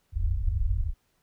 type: low-pass noise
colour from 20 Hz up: pink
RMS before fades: -26 dBFS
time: 0.12-0.94 s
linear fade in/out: 50 ms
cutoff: 100 Hz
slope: 96 dB/octave
effects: pink hiss -71 dBFS RMS until 1.22 s